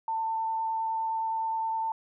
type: tone with vibrato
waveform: sine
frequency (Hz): 894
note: A5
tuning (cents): +27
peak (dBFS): -27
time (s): 0.08-1.92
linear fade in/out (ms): 2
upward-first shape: triangle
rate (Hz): 9.7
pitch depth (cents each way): 10
effects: none